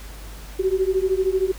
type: beating tone pair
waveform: sine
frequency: 372.2 / 385.2 Hz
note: F#4 / G4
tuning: +10 / -30 cents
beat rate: 13 Hz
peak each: -21 dBFS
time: 0.59-1.52 s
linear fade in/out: 10 ms
effects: added 50 Hz sine -36 dBFS peak until 1.58 s + pink hiss -43 dBFS RMS until 1.58 s